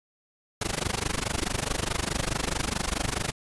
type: noise with amplitude modulation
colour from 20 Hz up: pink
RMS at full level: -25 dBFS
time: 0.61-3.32 s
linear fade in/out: 5 ms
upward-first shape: sine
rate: 24.7 Hz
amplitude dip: 95%
effects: resampled to 24000 Hz